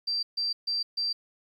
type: tone bursts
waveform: sine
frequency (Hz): 4699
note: D8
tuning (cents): 0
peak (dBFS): -26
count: 4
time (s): 0.07-1.13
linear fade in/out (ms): 10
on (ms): 160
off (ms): 140
effects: 10-bit